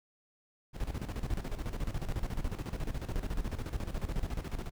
brown noise with tremolo, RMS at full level -33 dBFS, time 0.73-4.71 s, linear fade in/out 50 ms, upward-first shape square, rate 14 Hz, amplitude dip 70%, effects none

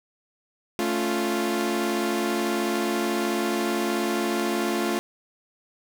sawtooth chord, A augmented, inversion none, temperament equal with one note detuned, 220 / 278.5 / 349.2 Hz, A3 / C#4 / E#4, 0 / +8 / 0 cents, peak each -24 / -27 / -22 dBFS, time 0.79-4.99 s, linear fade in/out 0 ms, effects none

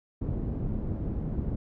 pink low-pass noise, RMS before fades -31 dBFS, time 0.21-1.56 s, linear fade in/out 10 ms, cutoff 270 Hz, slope 12 dB/octave, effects none

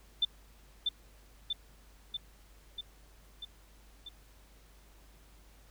sine tone with echo, 3544 Hz, A7, 12 cents sharp, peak -24 dBFS, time 0.22-0.25 s, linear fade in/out 5 ms, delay 640 ms, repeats 6, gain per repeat -3 dB, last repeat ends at 4.09 s, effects added 50 Hz sine -57 dBFS peak until 5.7 s + pink hiss -63 dBFS RMS until 5.7 s

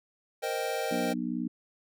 square chord, C minor seventh, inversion third, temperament equal, 466.2 / 523.3 / 622.3 / 784 Hz, Bb4 / C5 / Eb5 / G5, 0 / 0 / 0 / 0 cents, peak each -36 dBFS, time 0.42-1.14 s, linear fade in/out 20 ms
harmonic tone, 60.9 Hz, B1, 24 cents flat, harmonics 3 / 4 / 5, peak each -36 / -32 / -35 dBFS, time 0.91-1.48 s, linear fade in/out 5 ms
effects none

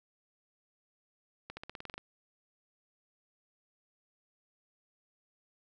accelerating click train, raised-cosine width 0.3 ms, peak -26 dBFS, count 10, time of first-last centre 1.5-1.98 s, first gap 70 ms, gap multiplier 0.93, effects none

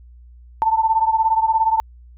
sine beating tone pair, 885 / 902 Hz, A5 / A5, +10 / +43 cents, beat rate 17 Hz, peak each -16 / -19 dBFS, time 0.62-1.8 s, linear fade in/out 0 ms, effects added 60 Hz sine -41 dBFS peak until 2.17 s

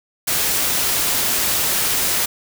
white noise, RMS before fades -19 dBFS, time 0.27-2.26 s, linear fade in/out 10 ms, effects none

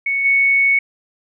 sine tone with level steps, 2217 Hz, C#7, in tune, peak -16 / -11 dBFS, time 0.06-0.79 s, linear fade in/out 5 ms, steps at 0.24 s, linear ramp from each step 20 ms, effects none

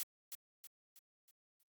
blue noise with echo, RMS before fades -39 dBFS, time 0-0.03 s, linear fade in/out 0 ms, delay 320 ms, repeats 5, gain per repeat -7 dB, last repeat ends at 1.63 s, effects Opus 48 kbps

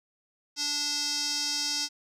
square tone with band-pass filter, 291.7 Hz, D4, 12 cents flat, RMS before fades -30 dBFS, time 0.56-1.89 s, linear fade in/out 50 ms, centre 5400 Hz, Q 4.7, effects none

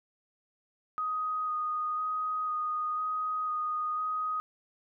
sine tone with vibrato, 1244.5 Hz, D#6, in tune, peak -29 dBFS, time 0.98-4.4 s, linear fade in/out 0 ms, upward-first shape square, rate 1 Hz, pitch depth 11 cents each way, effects none

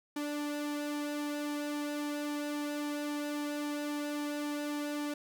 sawtooth tone with flanger, 293.7 Hz, D4, in tune, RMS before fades -36 dBFS, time 0.16-5.14 s, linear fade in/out 5 ms, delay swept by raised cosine 1.9 to 2.51 ms, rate 3.7 Hz, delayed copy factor -0.6, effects none

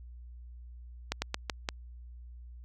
slowing click train, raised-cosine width 0.2 ms, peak -13 dBFS, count 5, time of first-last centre 1.12-1.688 s, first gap 100 ms, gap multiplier 1.24, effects added 60 Hz sine -45 dBFS peak until 2.64 s

